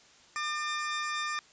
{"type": "tone pair together", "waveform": "sawtooth", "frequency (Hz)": [1201.4, 1800], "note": ["D6", "A6"], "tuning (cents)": [39, 39], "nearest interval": "perfect fifth", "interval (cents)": 700, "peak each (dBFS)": [-29, -32], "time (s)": [0.36, 1.39], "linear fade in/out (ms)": 0, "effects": ["white hiss -58 dBFS RMS until 1.52 s", "resampled to 16000 Hz"]}